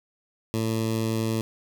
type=tone with notch filter; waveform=15% pulse; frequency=111.9 Hz; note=A2; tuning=30 cents sharp; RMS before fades=-26 dBFS; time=0.54-1.41 s; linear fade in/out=0 ms; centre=1500 Hz; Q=0.99; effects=none